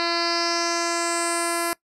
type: tone with low-pass filter sweep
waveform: 10% pulse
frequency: 340 Hz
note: F4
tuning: 46 cents flat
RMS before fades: -24 dBFS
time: 0-1.73 s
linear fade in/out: 0 ms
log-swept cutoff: 4100 to 11000 Hz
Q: 4.4
effects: noise-tail reverb RT60 0.1 s tail -22 dB re dry